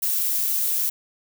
violet noise, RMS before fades -23 dBFS, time 0.02-0.9 s, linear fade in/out 10 ms, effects none

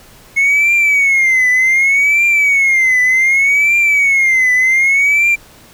triangle tone with vibrato, 2179 Hz, C#7, 30 cents flat, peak -6 dBFS, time 0.36-5.36 s, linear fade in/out 20 ms, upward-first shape triangle, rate 0.66 Hz, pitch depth 160 cents each way, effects tanh soft clip ceiling -3 dBFS + pink hiss -42 dBFS RMS until 5.73 s

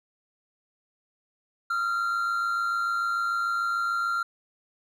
triangle tone pair together, 1273.2 / 1380 Hz, D#6 / F6, +39 / -21 cents, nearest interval minor second, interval 140 cents, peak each -33 / -23 dBFS, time 1.7-4.23 s, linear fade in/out 5 ms, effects none

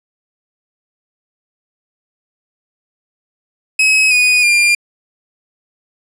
40% pulse tone with pitch steps, 2556 / 2476 / 2399 Hz, D#7 / D#7 / D7, +46 / -9 / +36 cents, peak -8 dBFS, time 3.79-4.75 s, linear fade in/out 5 ms, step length 320 ms, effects low-pass 12000 Hz 12 dB/octave

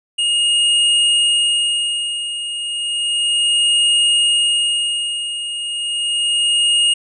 square tone with tremolo, 2855 Hz, F7, 37 cents sharp, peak -12 dBFS, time 0.18-6.94 s, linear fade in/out 10 ms, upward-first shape sine, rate 0.33 Hz, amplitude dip 70%, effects resampled to 24000 Hz

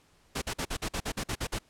pink noise bursts, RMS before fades -32 dBFS, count 11, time 0.35-1.589 s, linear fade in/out 10 ms, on 69 ms, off 48 ms, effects pink hiss -64 dBFS RMS until 1.69 s + low-pass 10000 Hz 12 dB/octave

